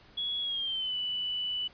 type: tone with pitch glide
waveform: sine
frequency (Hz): 3358 to 2974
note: G#7 to F#7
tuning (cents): +18 to +8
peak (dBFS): -30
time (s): 0.17-1.68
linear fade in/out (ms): 10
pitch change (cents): -210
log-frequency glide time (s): 0.41-0.96
effects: pink hiss -57 dBFS RMS until 1.73 s + resampled to 11025 Hz